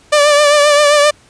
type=tone with vibrato; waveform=sawtooth; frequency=587.3 Hz; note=D5; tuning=in tune; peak=-3 dBFS; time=0.12-1.11 s; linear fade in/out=10 ms; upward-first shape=triangle; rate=7.6 Hz; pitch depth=48 cents each way; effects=pink hiss -47 dBFS RMS until 1.29 s + resampled to 22050 Hz